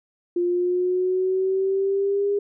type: exponential sweep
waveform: sine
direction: up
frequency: 349.2 to 407 Hz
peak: -19 dBFS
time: 0.36-2.39 s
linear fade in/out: 5 ms
effects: none